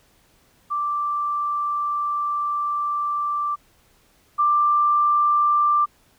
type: tone pair in turn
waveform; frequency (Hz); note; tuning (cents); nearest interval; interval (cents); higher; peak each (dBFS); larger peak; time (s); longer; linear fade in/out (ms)
sine; 1174 / 1181.5; D6 / D6; -1 / +10; unison; 11; second; -21 / -15; second; 0.7-3.56 / 4.38-5.86; first; 20
effects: pink hiss -59 dBFS RMS until 6.18 s